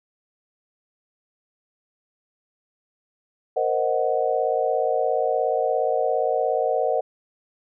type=chord; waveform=sine; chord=C half-diminished seventh; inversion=third; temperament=equal; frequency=466.2 / 523.3 / 622.3 / 740 Hz; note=Bb4 / C5 / Eb5 / Gb5; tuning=0 / 0 / 0 / 0 cents; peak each=-25 dBFS; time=3.56-7.01 s; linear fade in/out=10 ms; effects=none